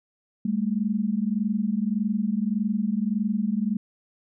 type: tone pair together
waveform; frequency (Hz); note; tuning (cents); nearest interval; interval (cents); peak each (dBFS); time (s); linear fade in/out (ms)
sine; 200 / 221.7; G3 / A3; +35 / +13; major second; 178; -25; 0.45-3.77; 5
effects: none